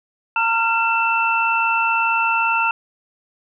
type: tone cluster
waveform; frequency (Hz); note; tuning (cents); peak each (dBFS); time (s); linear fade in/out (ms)
sine; 914 / 1379 / 2669; A#5 / F6 / E7; -34 / -22 / +21; -20; 0.36-2.71; 2
effects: none